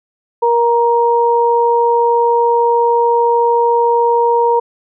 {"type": "tone pair together", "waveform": "sine", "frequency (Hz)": [471.9, 938.4], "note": ["A#4", "A#5"], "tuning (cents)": [21, 11], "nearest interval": "octave", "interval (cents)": 1190, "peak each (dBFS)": -12, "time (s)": [0.42, 4.6], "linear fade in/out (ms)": 10, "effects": []}